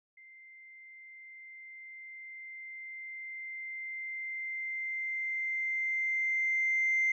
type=tone with level ramp; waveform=sine; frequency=2087 Hz; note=C7; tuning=5 cents flat; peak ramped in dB=-52 to -24 dBFS; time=0.17-7.12 s; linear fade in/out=5 ms; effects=tanh soft clip ceiling -21 dBFS